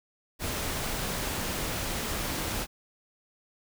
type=noise; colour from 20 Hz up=pink; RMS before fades=-32 dBFS; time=0.39-2.67 s; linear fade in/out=50 ms; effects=none